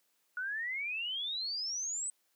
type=exponential sweep; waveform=sine; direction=up; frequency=1443 to 8200 Hz; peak=-34 dBFS; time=0.37-2.1 s; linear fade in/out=2 ms; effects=white hiss -75 dBFS RMS until 2.35 s + high-pass 200 Hz 12 dB/octave